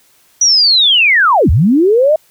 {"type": "linear two-way sweep", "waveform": "sine", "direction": "down then up", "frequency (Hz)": [5920, 61.4, 641], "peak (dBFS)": -6, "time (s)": [0.41, 2.16], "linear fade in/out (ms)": 5, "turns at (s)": 1.5, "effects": ["white hiss -51 dBFS RMS until 2.3 s"]}